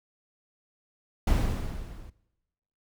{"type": "noise with level ramp", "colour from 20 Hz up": "brown", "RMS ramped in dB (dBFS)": [-20, -47], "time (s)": [1.27, 2.1], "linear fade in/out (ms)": 5, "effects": ["noise-tail reverb RT60 1.0 s tail -21 dB re dry"]}